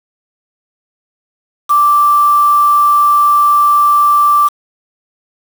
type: tone with quantisation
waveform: sine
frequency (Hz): 1172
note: D6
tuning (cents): -4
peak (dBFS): -6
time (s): 1.69-4.49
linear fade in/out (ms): 20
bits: 4
effects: none